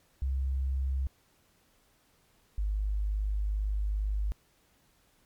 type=tone pair in turn; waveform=sine; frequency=66.5 / 51.21 Hz; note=C2 / G#1; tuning=+29 / -24 cents; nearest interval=perfect fourth; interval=453 cents; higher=first; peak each=-27 dBFS; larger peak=neither; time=0.22-1.07 / 2.58-4.32 s; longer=second; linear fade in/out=0 ms; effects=pink hiss -67 dBFS RMS until 5.25 s + MP3 96 kbps